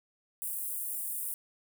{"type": "high-pass noise", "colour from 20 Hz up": "pink", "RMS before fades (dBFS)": -36, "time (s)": [0.42, 1.34], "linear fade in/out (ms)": 0, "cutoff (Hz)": 9100, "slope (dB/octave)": 48, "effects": []}